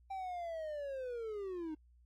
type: linear sweep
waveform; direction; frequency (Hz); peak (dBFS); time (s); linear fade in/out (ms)
triangle; down; 784 to 302.4; -37; 0.1-1.75; 10
effects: added 60 Hz sine -62 dBFS peak until 2.05 s + AAC 48 kbps